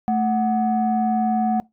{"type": "tone pair together", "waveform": "sine", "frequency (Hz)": [220, 740], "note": ["A3", "F#5"], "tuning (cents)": [0, 0], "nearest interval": "octave + major sixth", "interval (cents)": 2100, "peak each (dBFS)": -19, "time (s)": [0.08, 1.6], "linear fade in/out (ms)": 0, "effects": ["noise-tail reverb RT60 0.2 s tail -24 dB re dry", "tanh soft clip ceiling -12 dBFS"]}